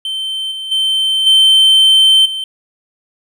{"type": "tone with level steps", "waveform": "triangle", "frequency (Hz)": 3100, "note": "G7", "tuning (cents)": -20, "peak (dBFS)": [-16, -20, -10, -4, -17], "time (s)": [0.05, 2.44], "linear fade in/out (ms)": 2, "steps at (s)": [0.51, 0.71, 1.26, 2.25], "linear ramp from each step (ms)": 10, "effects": []}